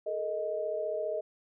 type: tone cluster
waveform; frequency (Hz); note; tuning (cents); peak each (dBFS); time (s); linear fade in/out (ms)
sine; 427.3 / 462.1 / 625; G#4 / A#4 / D#5; +49 / -15 / +8; -37 / -38 / -32; 0.06-1.21; 10
effects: none